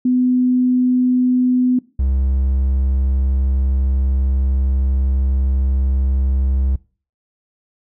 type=tone pair in turn; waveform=sine / triangle; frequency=251.3 / 66.29 Hz; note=B3 / C2; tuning=+30 / +23 cents; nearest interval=octave + major seventh; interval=2307 cents; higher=first; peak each=-12 dBFS; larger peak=neither; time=0.05-1.79 / 1.99-6.76 s; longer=second; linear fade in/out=5 ms; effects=noise-tail reverb RT60 0.4 s tail -22 dB re dry